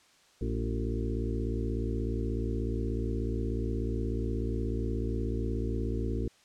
harmonic tone with a mistuned harmonic, 56.6 Hz, A1, 50 cents sharp, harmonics 1 / 2 / 4 / 5 / 6 / 7 / 8, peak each -32 / -35 / -38 / -39 / -40 / -40 / -41 dBFS, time 0.41-6.28 s, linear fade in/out 5 ms, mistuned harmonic 7, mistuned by -59 cents, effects white hiss -62 dBFS RMS until 6.44 s + low-pass 7000 Hz 12 dB/octave

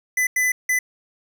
square tone bursts at uneven times, 2005 Hz, B6, 26 cents sharp, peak -18 dBFS, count 3, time 0.17-0.27 / 0.36-0.52 / 0.69-0.79 s, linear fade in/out 5 ms, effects none

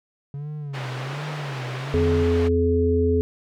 triangle tone with vibrato, 138.59 Hz, C#3, in tune, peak -27 dBFS, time 0.34-2.23 s, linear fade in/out 2 ms, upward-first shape sine, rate 1.3 Hz, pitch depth 150 cents each way
pink band-pass noise, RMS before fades -35 dBFS, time 0.73-2.49 s, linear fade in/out 20 ms, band 370 to 3000 Hz, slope 12 dB/octave
harmonic tone, 85.1 Hz, F2, 44 cents flat, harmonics 1 / 3 / 5, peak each -21 / -24 / -20 dBFS, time 1.94-3.21 s, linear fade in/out 0 ms
effects none

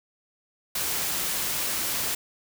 white noise, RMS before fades -28 dBFS, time 0.75-2.15 s, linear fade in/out 5 ms, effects none

